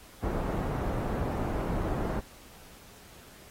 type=low-pass noise; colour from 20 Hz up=pink; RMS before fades=-31 dBFS; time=0.22-2.21 s; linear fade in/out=20 ms; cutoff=910 Hz; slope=12 dB/octave; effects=pink hiss -53 dBFS RMS until 3.5 s + AAC 48 kbps